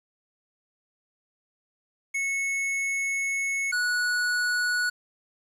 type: tone pair in turn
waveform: square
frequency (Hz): 2198 / 1467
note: C#7 / F#6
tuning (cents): -15 / -15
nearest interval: perfect fifth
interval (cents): 700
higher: first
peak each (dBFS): -26 / -24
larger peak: second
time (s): 2.14-3.72 / 3.72-4.9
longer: first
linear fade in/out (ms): 10
effects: low-pass 10000 Hz 12 dB/octave + 9-bit